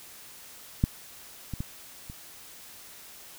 clicks, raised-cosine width 5 ms, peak -9 / -21 / -19 / -28 dBFS, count 4, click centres 0.839 / 1.537 / 1.605 / 2.099 s, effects white hiss -48 dBFS RMS until 3.38 s

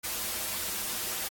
white noise with comb filter, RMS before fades -33 dBFS, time 0.03-1.29 s, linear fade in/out 20 ms, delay 7.1 ms, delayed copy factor -0.95, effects AAC 64 kbps

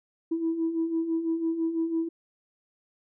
sine beating tone pair, 323.3 / 329.3 Hz, E4 / E4, -34 / -2 cents, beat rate 6 Hz, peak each -32 / -25 dBFS, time 0.31-2.09 s, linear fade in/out 10 ms, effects tanh soft clip ceiling -19 dBFS

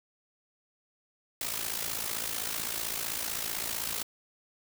white noise with amplitude modulation, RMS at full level -31 dBFS, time 1.41-4.03 s, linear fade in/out 2 ms, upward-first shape sine, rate 55.7 Hz, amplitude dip 70%, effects none

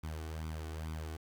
sawtooth tone with flanger, 79 Hz, D#2, 27 cents sharp, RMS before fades -41 dBFS, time 0.03-1.17 s, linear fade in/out 10 ms, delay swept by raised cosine 0.83 to 2.73 ms, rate 2.3 Hz, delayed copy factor +0.65, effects 10-bit

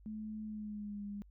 sine tone with pitch glide, 215.5 to 203.4 Hz, A3 to G#3, -36 to -36 cents, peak -40 dBFS, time 0.06-1.22 s, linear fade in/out 0 ms, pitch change -100 cents, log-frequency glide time 0.44-1.04 s, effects added 50 Hz sine -57 dBFS peak until 1.3 s

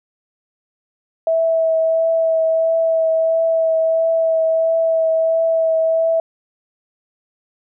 sine tone with vibrato, 651 Hz, E5, 22 cents flat, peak -13 dBFS, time 1.27-6.2 s, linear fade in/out 2 ms, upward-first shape triangle, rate 1.5 Hz, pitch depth 16 cents each way, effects none

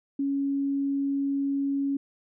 sine tone, 277.8 Hz, C#4, 4 cents sharp, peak -24 dBFS, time 0.19-1.97 s, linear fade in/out 5 ms, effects none

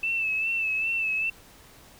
sine tone with vibrato, 2637 Hz, E7, in tune, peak -24 dBFS, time 0.03-1.3 s, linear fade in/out 5 ms, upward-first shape sine, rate 2.5 Hz, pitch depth 45 cents each way, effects pink hiss -52 dBFS RMS until 1.99 s

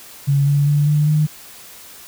sine tone with pitch steps, 140.2 / 143.15 / 146.15 / 149.22 / 152.36 Hz, C#3 / D3 / D3 / D3 / D#3, +20 / -44 / -8 / +28 / -36 cents, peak -12 dBFS, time 0.27-1.27 s, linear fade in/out 20 ms, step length 200 ms, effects white hiss -40 dBFS RMS until 2.07 s

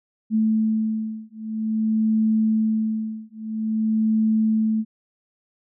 sine beating tone pair, 218.9 / 219.4 Hz, A3 / A3, -9 / -5 cents, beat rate 0.5 Hz, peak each -22 dBFS, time 0.3-4.85 s, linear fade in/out 50 ms, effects none

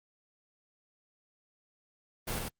pink noise with echo, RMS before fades -34 dBFS, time 2.27-2.39 s, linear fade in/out 10 ms, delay 98 ms, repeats 1, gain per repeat -3 dB, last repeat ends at 2.488 s, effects Opus 32 kbps

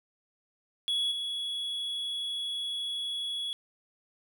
triangle tone with level steps, 3367 Hz, G#7, 23 cents sharp, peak -25 / -30 dBFS, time 0.88-3.53 s, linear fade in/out 0 ms, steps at 1.11 s, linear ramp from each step 10 ms, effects none

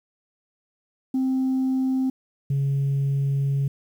sine tone pair in turn, 261.6 / 138.58 Hz, C4 / C#3, 0 / 0 cents, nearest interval major seventh, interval 1100 cents, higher first, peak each -18 dBFS, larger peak neither, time 1.14-2.1 / 2.5-3.68 s, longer second, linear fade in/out 5 ms, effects tanh soft clip ceiling -18 dBFS + 9-bit

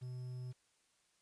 triangle tone with quantisation, 125.8 Hz, B2, 32 cents sharp, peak -40 dBFS, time 0.01-0.53 s, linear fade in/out 20 ms, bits 11, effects white hiss -75 dBFS RMS until 1.21 s + resampled to 22050 Hz

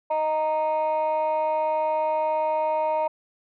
sine tone pair together, 622 / 929.3 Hz, D#5 / A#5, -1 / -6 cents, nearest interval perfect fifth, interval 695 cents, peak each -22 dBFS, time 0.1-3.08 s, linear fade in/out 10 ms, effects tanh soft clip ceiling -18 dBFS

